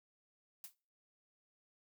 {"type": "noise with exponential decay", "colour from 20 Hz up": "blue", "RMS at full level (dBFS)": -44, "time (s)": [0.64, 0.75], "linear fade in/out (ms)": 1, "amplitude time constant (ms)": 23, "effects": ["noise-tail reverb RT60 0.4 s tail -24 dB re dry"]}